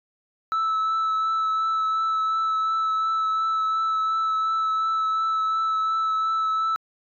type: tone with vibrato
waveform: sine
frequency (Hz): 1310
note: E6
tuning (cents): -11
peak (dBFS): -18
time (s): 0.52-6.76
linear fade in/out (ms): 0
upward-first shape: triangle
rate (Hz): 2.8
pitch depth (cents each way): 14
effects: tanh soft clip ceiling -20 dBFS